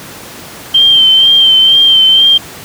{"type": "tone with vibrato", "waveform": "sine", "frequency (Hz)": 3136, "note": "G7", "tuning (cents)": 0, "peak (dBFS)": -3, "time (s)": [0.74, 2.38], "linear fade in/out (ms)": 10, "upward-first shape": "sine", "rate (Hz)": 2.1, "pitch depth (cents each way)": 31, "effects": ["pink hiss -29 dBFS RMS until 2.64 s", "high-pass 100 Hz 12 dB/octave"]}